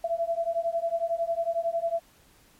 sine beating tone pair, 666 / 677 Hz, E5 / E5, +18 / +46 cents, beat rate 11 Hz, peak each -28 dBFS, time 0.04-2 s, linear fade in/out 5 ms, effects pink hiss -59 dBFS RMS until 2.59 s + MP3 64 kbps

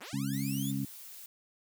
5% pulse linear sweep, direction up, 138.3 to 3651 Hz, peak -32 dBFS, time 0-0.72 s, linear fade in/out 20 ms
harmonic tone, 68.3 Hz, C#2, 25 cents flat, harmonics 2 / 3 / 4, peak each -35 / -35 / -35 dBFS, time 0.13-0.85 s, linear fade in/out 5 ms
blue noise, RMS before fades -48 dBFS, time 0.33-1.26 s, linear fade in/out 2 ms
effects none

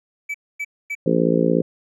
triangle tone bursts, 2300 Hz, D7, 37 cents flat, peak -22 dBFS, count 3, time 0.29-0.952 s, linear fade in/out 10 ms, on 54 ms, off 250 ms
harmonic tone, 57 Hz, A#1, 38 cents flat, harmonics 3 / 4 / 5 / 6 / 7 / 8 / 9, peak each -21 / -23 / -22 / -26 / -23 / -23 / -23 dBFS, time 1.06-1.62 s, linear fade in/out 5 ms
effects none

